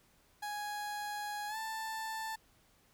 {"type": "tone with pitch glide", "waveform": "30% pulse", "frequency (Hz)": [830.6, 885.1], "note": ["G#5", "A5"], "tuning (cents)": [0, 10], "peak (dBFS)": -35, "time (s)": [0.42, 2.36], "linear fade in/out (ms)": 10, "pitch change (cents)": 110, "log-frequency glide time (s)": [1.48, 1.57], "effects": ["pink hiss -68 dBFS RMS until 2.93 s"]}